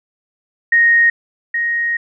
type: tone pair in turn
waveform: sine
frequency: 1864.7 / 1872.7 Hz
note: A#6 / A#6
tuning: 0 / +7 cents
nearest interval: unison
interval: 7 cents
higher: second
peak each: -8 / -15 dBFS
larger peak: first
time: 0.72-1.1 / 1.54-1.97 s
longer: second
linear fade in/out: 5 ms
effects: none